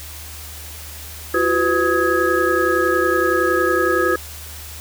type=tone cluster; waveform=sine; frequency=341.5 / 372.3 / 502 / 1265 / 1660 Hz; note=F4 / F#4 / B4 / D#6 / G#6; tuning=-39 / +11 / +28 / +28 / -1 cents; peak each=-21 dBFS; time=1.34-4.16 s; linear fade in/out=5 ms; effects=added 76 Hz sine -36 dBFS peak until 4.8 s + white hiss -36 dBFS RMS until 4.8 s